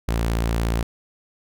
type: tone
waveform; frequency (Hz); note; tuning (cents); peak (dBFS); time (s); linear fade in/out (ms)
sawtooth; 56.9; A#1; -41; -16; 0.08-0.83; 5
effects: none